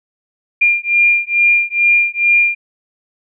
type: beating tone pair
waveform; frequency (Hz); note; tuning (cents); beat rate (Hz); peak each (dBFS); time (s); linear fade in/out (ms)
sine; 2400 / 2402.3; D7 / D7; +37 / +39; 2.3; -13; 0.61-2.55; 10
effects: none